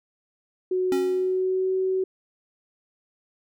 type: tone with pitch glide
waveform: sine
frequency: 369.1 to 376.6 Hz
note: F#4 to F#4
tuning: -4 to +31 cents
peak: -21 dBFS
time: 0.71-2.04 s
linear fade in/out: 5 ms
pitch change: +35 cents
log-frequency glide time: 1.08-1.73 s
type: tone with exponential decay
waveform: square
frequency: 274.1 Hz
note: C#4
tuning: 19 cents flat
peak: -24 dBFS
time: 0.92-1.43 s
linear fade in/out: 1 ms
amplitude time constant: 110 ms
effects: none